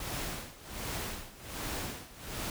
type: noise with tremolo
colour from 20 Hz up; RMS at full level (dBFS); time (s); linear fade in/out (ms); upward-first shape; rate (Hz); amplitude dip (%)
pink; -36; 0-2.5; 2; sine; 1.3; 85
effects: none